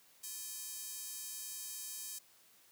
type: tone with high-pass filter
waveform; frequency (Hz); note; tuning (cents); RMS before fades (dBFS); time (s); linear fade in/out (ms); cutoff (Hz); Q
square; 349.2; F4; 0; -45; 0.23-2.19; 10; 7300; 1.1
effects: white hiss -65 dBFS RMS until 2.71 s + high-pass 100 Hz 12 dB/octave